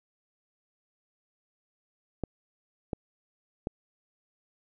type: clicks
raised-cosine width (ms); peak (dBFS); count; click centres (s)
2; -17; 3; 2.237 / 2.932 / 3.671
effects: none